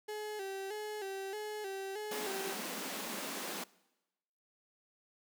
35% pulse tone with vibrato, 405.4 Hz, G#4, 42 cents flat, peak -37 dBFS, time 0.08-2.54 s, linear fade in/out 10 ms, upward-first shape square, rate 1.6 Hz, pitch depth 78 cents each way
pink high-pass noise, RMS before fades -41 dBFS, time 2.11-3.64 s, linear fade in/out 5 ms, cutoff 180 Hz, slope 96 dB/octave
effects noise-tail reverb RT60 1.0 s tail -22 dB re dry

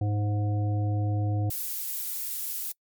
harmonic tone, 103.83 Hz, G#2, in tune, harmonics 1 / 3 / 5 / 7, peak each -24 / -35 / -41 / -39 dBFS, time 0.01-1.5 s, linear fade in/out 5 ms
violet noise, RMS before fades -32 dBFS, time 1.5-2.72 s, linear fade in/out 5 ms
effects noise-tail reverb RT60 0.1 s tail -26 dB re dry + MP3 96 kbps

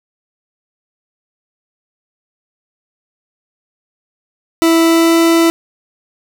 40% pulse tone with pitch glide, 329.6 to 332.1 Hz, E4 to E4, 0 to +13 cents, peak -7 dBFS, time 4.62-5.5 s, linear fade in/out 0 ms, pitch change +13 cents, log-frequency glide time 4.8-5.19 s, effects none

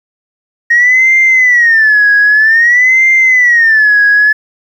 sine tone with vibrato, 1864.7 Hz, A#6, in tune, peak -3 dBFS, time 0.7-4.33 s, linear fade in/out 10 ms, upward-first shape sine, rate 0.52 Hz, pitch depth 200 cents each way, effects tanh soft clip ceiling 0 dBFS + 7-bit

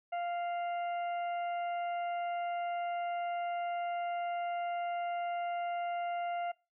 harmonic tone, 697 Hz, F5, 4 cents flat, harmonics 1 / 2 / 3 / 4, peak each -33 / -47 / -48 / -52 dBFS, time 0.12-6.52 s, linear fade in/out 10 ms, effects noise-tail reverb RT60 0.3 s tail -24 dB re dry

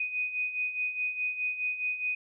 sine beating tone pair, 2489 / 2493.8 Hz, D#7 / D#7, 0 / +3 cents, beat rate 4.8 Hz, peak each -36 / -30 dBFS, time 0-2.15 s, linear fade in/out 5 ms, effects none

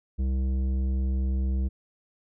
sine tone with tanh clipping, 65.41 Hz, C2, in tune, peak -25 dBFS, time 0.18-1.69 s, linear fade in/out 20 ms, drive 11 dB, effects none

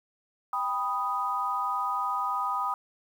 sine chord, G augmented, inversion none, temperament equal with one note detuned, 791.7 / 987.8 / 1244.5 Hz, G5 / B5 / D#6, +17 / 0 / 0 cents, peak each -34 / -31 / -29 dBFS, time 0.53-2.74 s, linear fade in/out 2 ms, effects 9-bit

